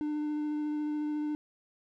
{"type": "tone with vibrato", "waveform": "triangle", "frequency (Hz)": 300, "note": "D4", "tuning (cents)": 37, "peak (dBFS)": -28, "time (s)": [0.01, 1.35], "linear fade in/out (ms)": 0, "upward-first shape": "sine", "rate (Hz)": 14, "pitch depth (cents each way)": 10, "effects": []}